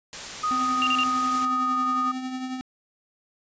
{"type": "noise", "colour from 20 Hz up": "white", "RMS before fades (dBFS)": -35, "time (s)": [0.13, 1.45], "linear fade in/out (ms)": 0}
{"type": "tone with pitch glide", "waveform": "sine", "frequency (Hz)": [1244.5, 1235.9], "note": ["D#6", "D#6"], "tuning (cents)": [0, -12], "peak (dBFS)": -22, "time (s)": [0.43, 2.12], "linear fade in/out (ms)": 10, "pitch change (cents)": -12, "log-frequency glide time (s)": [1.62, 1.73]}
{"type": "tone with tremolo", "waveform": "square", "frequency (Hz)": 257.4, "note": "C4", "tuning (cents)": -28, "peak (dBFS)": -28, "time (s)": [0.51, 2.61], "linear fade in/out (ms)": 0, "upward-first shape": "triangle", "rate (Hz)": 11, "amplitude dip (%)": 50}
{"type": "tone bursts", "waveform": "sine", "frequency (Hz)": 2785, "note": "F7", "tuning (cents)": -5, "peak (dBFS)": -22, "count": 3, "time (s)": [0.82, 1.035], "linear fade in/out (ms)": 0, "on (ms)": 49, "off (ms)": 34}
{"effects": ["resampled to 16000 Hz"]}